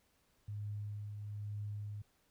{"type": "tone with tremolo", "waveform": "sine", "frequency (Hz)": 103.83, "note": "G#2", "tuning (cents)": 0, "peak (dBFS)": -38, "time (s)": [0.48, 2.02], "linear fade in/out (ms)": 5, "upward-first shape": "triangle", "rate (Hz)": 1.1, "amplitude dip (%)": 40, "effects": ["pink hiss -74 dBFS RMS until 2.3 s"]}